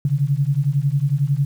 sine beating tone pair, 135.4 / 146.4 Hz, C#3 / D3, -40 / -5 cents, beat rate 11 Hz, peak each -19 dBFS, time 0.05-1.45 s, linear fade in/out 2 ms, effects 8-bit

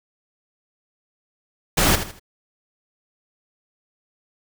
pink noise with echo, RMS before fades -17 dBFS, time 1.77-1.96 s, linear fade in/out 10 ms, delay 79 ms, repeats 3, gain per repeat -10 dB, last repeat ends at 2.197 s, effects none

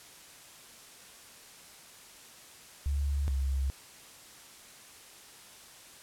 sine tone pair in turn, 70.9 / 67.6 Hz, C#2 / C#2, +40 / -43 cents, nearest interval minor second, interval 83 cents, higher first, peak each -27 dBFS, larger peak neither, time 2.86-3.28 / 3.28-3.7 s, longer neither, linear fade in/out 0 ms, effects white hiss -52 dBFS RMS until 6.02 s + low-pass 11000 Hz 12 dB/octave

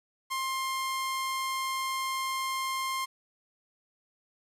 sawtooth tone, 1058 Hz, C6, 19 cents sharp, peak -26 dBFS, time 0.3-3.06 s, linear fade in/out 20 ms, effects resampled to 32000 Hz + 10-bit

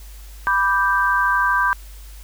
sine chord, G major, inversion first, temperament equal, 987.8 / 1174.7 / 1568 Hz, B5 / D6 / G6, 0 / 0 / 0 cents, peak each -20 / -21 / -18 dBFS, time 0.47-1.73 s, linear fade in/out 0 ms, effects added 50 Hz sine -36 dBFS peak until 2.23 s + white hiss -47 dBFS RMS until 2.23 s

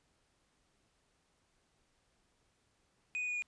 triangle tone with pitch steps, 2489 / 2473 / 2458 / 2442 Hz, D#7 / D#7 / D#7 / D#7, 0 / -11 / -22 / -33 cents, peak -33 dBFS, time 3.15-3.422 s, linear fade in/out 0 ms, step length 68 ms, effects pink hiss -75 dBFS RMS until 3.47 s + resampled to 22050 Hz

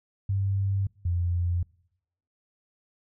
sine tone pair in turn, 98 / 87.31 Hz, G2 / F2, 0 / 0 cents, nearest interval major second, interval 200 cents, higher first, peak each -23 dBFS, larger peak neither, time 0.29-0.87 / 1.05-1.63 s, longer neither, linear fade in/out 5 ms, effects noise-tail reverb RT60 0.8 s tail -25 dB re dry

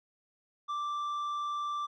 sine tone with tanh clipping, 1174.7 Hz, D6, in tune, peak -33 dBFS, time 0.68-1.87 s, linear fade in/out 20 ms, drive 6 dB, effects none

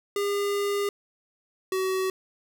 square tone pair in turn, 404.5 / 377.4 Hz, G#4 / F#4, -46 / +34 cents, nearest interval minor second, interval 120 cents, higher first, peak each -25 dBFS, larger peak neither, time 0.16-0.89 / 1.72-2.1 s, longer first, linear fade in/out 2 ms, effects none

